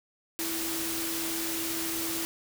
sine tone in noise, 329.6 Hz, E4, in tune, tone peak -35 dBFS, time 0.39-2.25 s, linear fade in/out 0 ms, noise white, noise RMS -33 dBFS, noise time 0.39-2.25 s, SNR -5 dB, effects none

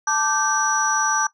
sine tone cluster, 879 / 1179 / 1554 / 5870 Hz, A5 / D6 / G6 / F#8, -2 / +6 / -16 / -15 cents, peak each -23 dBFS, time 0.07-1.27 s, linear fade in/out 5 ms, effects noise-tail reverb RT60 0.1 s tail -17 dB re dry + tanh soft clip ceiling -8 dBFS

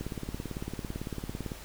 click train, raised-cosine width 3 ms, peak -22 dBFS, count 28, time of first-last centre 0.01-1.518 s, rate 17.9 Hz, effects added 50 Hz sine -47 dBFS peak until 1.64 s + pink hiss -47 dBFS RMS until 1.64 s

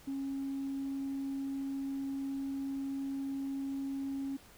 sine tone, 273.3 Hz, C#4, 24 cents flat, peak -33 dBFS, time 0.07-4.37 s, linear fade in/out 10 ms, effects tanh soft clip ceiling -31 dBFS + pink hiss -58 dBFS RMS until 4.57 s

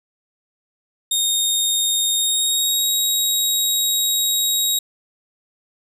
20% pulse tone with pitch glide, 3700 to 3797 Hz, A#7 to A#7, -14 to +31 cents, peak -11 dBFS, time 1.11-4.79 s, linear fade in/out 5 ms, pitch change +45 cents, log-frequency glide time 2.16-2.89 s, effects none

